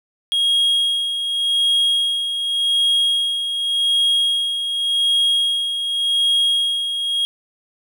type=tone with tremolo; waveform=triangle; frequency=3275 Hz; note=G#7; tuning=25 cents flat; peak=-12 dBFS; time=0.32-7.25 s; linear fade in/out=0 ms; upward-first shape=sine; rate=0.87 Hz; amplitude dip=55%; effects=none